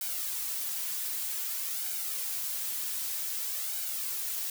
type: noise with flanger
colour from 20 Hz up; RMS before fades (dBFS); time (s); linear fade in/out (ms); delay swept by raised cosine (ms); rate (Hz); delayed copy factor
blue; -34; 0.01-4.5; 2; 1.3 to 4.1; 0.53; +0.6
effects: none